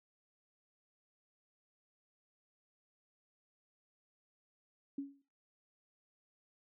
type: tone with exponential decay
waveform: sine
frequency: 278.6 Hz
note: C#4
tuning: 9 cents sharp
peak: -34 dBFS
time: 4.98-5.22 s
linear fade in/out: 5 ms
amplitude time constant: 51 ms
effects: noise-tail reverb RT60 0.4 s tail -20 dB re dry